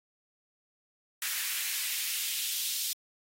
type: noise with high-pass filter sweep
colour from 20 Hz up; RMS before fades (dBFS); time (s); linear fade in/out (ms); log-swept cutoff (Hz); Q
white; -33; 1.22-2.93; 2; 1700 to 3900; 1.5
effects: AAC 48 kbps